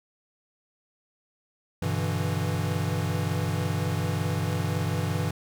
square chord, E minor seventh, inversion first, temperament equal, 98 / 123.47 / 146.83 / 164.81 Hz, G2 / B2 / D3 / E3, 0 / 0 / 0 / 0 cents, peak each -30 / -33 / -34 / -31 dBFS, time 1.82-5.31 s, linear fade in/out 5 ms, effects none

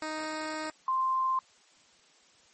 10% pulse / sine tone pair in turn, 311.1 / 1046.4 Hz, D#4 / C6, 0 / 0 cents, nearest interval octave + major sixth, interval 2100 cents, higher second, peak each -25 dBFS, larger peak neither, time 0.02-0.7 / 0.88-1.39 s, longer first, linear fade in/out 2 ms, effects white hiss -61 dBFS RMS until 2.53 s + MP3 32 kbps

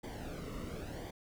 brown noise with flanger, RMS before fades -43 dBFS, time 0.03-1.11 s, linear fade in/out 10 ms, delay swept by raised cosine 0.74 to 1.24 ms, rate 0.95 Hz, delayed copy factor -0.7, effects none

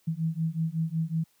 sine beating tone pair, 159.4 / 164.8 Hz, D#3 / E3, +42 / 0 cents, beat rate 5.4 Hz, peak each -29 dBFS, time 0.07-1.24 s, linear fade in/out 10 ms, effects white hiss -67 dBFS RMS until 1.4 s + high-pass 80 Hz 12 dB/octave

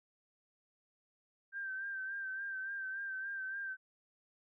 sine tone with vibrato, 1568 Hz, G6, in tune, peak -38 dBFS, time 1.52-3.77 s, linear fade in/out 50 ms, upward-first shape sine, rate 3.5 Hz, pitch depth 41 cents each way, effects none

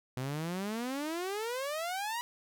sawtooth exponential sweep, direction up, 124.4 to 980 Hz, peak -30 dBFS, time 0.17-2.21 s, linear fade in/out 0 ms, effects none

